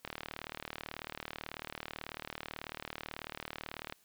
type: click train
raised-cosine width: 0.3 ms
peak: -23 dBFS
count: 149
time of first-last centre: 0.05-3.924 s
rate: 38.2 Hz
effects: white hiss -68 dBFS RMS until 4.04 s